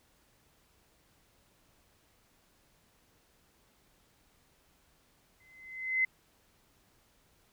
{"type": "tone with exponential growth", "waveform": "sine", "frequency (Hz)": 2051, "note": "C7", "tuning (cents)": -35, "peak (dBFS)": -23, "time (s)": [5.4, 6.05], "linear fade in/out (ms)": 5, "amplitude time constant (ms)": 140, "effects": ["pink hiss -68 dBFS RMS until 7.52 s"]}